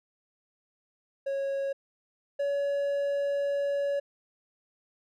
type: tone pair in turn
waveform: triangle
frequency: 550 / 565.1 Hz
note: C#5 / C#5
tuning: -14 / +33 cents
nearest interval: unison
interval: 47 cents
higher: second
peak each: -26 / -24 dBFS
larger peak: second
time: 1.26-1.73 / 2.39-4 s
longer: second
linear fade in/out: 10 ms
effects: none